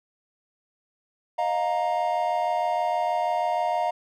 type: chord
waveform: triangle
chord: Eb suspended second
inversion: none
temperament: equal with one note detuned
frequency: 622.3 / 708.6 / 932.3 Hz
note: Eb5 / F5 / Bb5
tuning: 0 / +25 / 0 cents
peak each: -27 / -23 / -26 dBFS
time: 1.38-3.91 s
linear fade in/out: 10 ms
effects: none